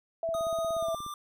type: tone with vibrato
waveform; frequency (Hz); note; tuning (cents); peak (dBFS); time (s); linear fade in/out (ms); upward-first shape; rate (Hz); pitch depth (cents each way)
sine; 659.3; E5; 0; -28; 0.23-0.95; 2; triangle; 17; 21
type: click train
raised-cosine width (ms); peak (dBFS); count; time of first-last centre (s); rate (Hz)
3; -34; 14; 0.29-1.064; 16.8
type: tone with pitch glide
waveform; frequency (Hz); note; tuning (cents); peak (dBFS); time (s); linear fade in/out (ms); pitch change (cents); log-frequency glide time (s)
square; 1244.5 to 1186.2; D#6 to D6; 0 to +17; -37; 0.34-1.14; 2; -83; 0.75-0.89
effects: none